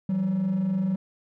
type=tone pair together; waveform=triangle; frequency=166.8 / 190.5 Hz; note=E3 / G3; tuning=+21 / -49 cents; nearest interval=major second; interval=230 cents; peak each=-28 / -20 dBFS; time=0.09-0.96 s; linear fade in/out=5 ms; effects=tanh soft clip ceiling -18 dBFS

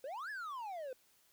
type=exponential two-way sweep; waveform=triangle; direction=up then down; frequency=496.3 to 1760 to 496.3 Hz; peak=-39 dBFS; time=0.04-0.93 s; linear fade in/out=2 ms; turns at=0.3 s; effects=white hiss -70 dBFS RMS until 1.32 s

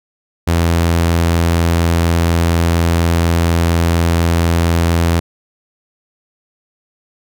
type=tone; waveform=sawtooth; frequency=84.2 Hz; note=E2; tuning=37 cents sharp; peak=-7 dBFS; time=0.47-5.2 s; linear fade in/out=10 ms; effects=none

